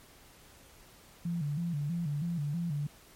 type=tone with vibrato; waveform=sine; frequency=157.7 Hz; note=D#3; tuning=24 cents sharp; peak=-30 dBFS; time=1.25-2.87 s; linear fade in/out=5 ms; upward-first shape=square; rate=3.1 Hz; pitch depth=140 cents each way; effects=pink hiss -57 dBFS RMS until 3.15 s + MP3 64 kbps